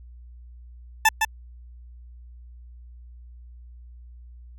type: tone with echo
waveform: 20% pulse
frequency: 880 Hz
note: A5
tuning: in tune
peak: -9 dBFS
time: 1.05-1.09 s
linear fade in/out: 5 ms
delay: 160 ms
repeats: 1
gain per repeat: -5 dB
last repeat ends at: 1.25 s
effects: added 60 Hz sine -42 dBFS peak until 4.58 s